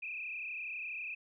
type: tone with frequency modulation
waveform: sine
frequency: 2510 Hz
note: D#7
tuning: 15 cents sharp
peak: -38 dBFS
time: 0.02-1.15 s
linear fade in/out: 10 ms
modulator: 32.2 Hz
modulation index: 3.8
effects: none